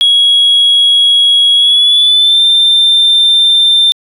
sine tone with pitch glide, 3322 to 3581 Hz, G#7 to A7, 0 to +30 cents, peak -3 dBFS, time 0.01-3.92 s, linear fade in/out 0 ms, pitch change +130 cents, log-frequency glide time 1.55-2.42 s, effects tanh soft clip ceiling -2 dBFS

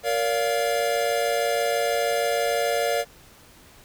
square chord, Bb major, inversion none, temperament equal with one note detuned, 466.2 / 572.6 / 698.5 Hz, Bb4 / D5 / F5, 0 / -44 / 0 cents, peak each -27 / -26 / -27 dBFS, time 0.03-3.05 s, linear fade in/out 50 ms, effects pink hiss -51 dBFS RMS until 3.84 s

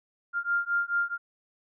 sine beating tone pair, 1396.9 / 1401.5 Hz, F6 / F6, 0 / +6 cents, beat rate 4.6 Hz, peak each -28 dBFS, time 0.33-1.18 s, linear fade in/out 50 ms, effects none

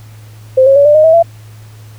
sine tone with pitch steps, 521 / 543.8 / 567.5 / 592.3 / 618.1 / 645.1 / 673.3 Hz, C5 / C#5 / C#5 / D5 / D#5 / E5 / E5, -7 / -33 / +41 / +15 / -12 / -38 / +36 cents, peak -3 dBFS, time 0.57-1.228 s, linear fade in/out 10 ms, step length 94 ms, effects added 108 Hz sine -32 dBFS peak until 1.98 s + pink hiss -44 dBFS RMS until 1.98 s

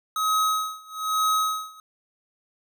square tone with tremolo, 1271 Hz, D#6, 36 cents sharp, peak -20 dBFS, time 0.16-1.8 s, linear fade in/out 2 ms, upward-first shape sine, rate 1.1 Hz, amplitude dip 95%, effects none

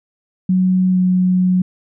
sine tone with pitch glide, 185 to 183.19 Hz, F#3 to F#3, 0 to -17 cents, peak -11 dBFS, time 0.49-1.62 s, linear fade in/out 5 ms, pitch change -17 cents, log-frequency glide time 0.91-0.98 s, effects none

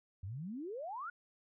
sine exponential sweep, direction up, 86.7 to 1480 Hz, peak -40 dBFS, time 0.23-1.1 s, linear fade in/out 5 ms, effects none

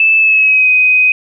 sine tone with pitch glide, 2629 to 2509 Hz, E7 to D#7, -5 to +14 cents, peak -6 dBFS, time 0-1.12 s, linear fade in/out 2 ms, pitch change -81 cents, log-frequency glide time 0.17-0.69 s, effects none

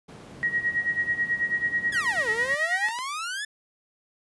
brown noise, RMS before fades -37 dBFS, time 0.08-2.55 s, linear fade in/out 10 ms
sine tone with tremolo, 1897 Hz, A#6, 30 cents sharp, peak -20 dBFS, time 0.43-2.91 s, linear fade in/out 0 ms, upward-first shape sine, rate 9.2 Hz, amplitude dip 80%
sawtooth exponential two-way sweep, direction down then up, 1765 to 424.6 to 1765 Hz, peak -26 dBFS, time 1.92-3.45 s, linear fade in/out 5 ms, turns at 2.3 s
clicks, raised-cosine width 0.2 ms, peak -19 dBFS, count 2, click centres 2.886 / 2.988 s
effects high-pass 150 Hz 12 dB/octave + resampled to 24000 Hz

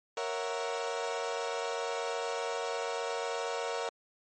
30% pulse chord, F# dominant seventh, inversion first, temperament equal, 466.2 / 554.4 / 659.3 / 740 Hz, A#4 / C#5 / E5 / F#5, 0 / 0 / 0 / 0 cents, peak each -33 / -36 / -37 / -38 dBFS, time 0.17-3.89 s, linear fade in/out 2 ms, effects MP3 32 kbps

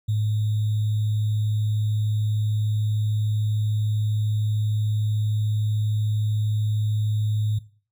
sine tone with sample-and-hold, 106.6 Hz, G#2, 46 cents sharp, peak -20 dBFS, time 0.08-7.59 s, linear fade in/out 10 ms, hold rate 3675 Hz, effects noise-tail reverb RT60 0.4 s tail -17 dB re dry

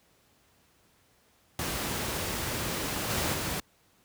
pink noise with level steps, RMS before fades -32 / -29 / -32 dBFS, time 1.59-3.6 s, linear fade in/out 2 ms, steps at 3.1 / 3.34 s, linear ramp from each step 2 ms, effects pink hiss -65 dBFS RMS until 4.04 s + high-pass 60 Hz 12 dB/octave

